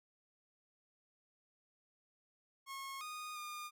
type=tone with pitch steps; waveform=sawtooth; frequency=1087 / 1234 / 1213 Hz; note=C#6 / D#6 / D#6; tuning=-34 / -15 / -44 cents; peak=-40 dBFS; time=2.66-3.71 s; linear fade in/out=50 ms; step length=350 ms; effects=none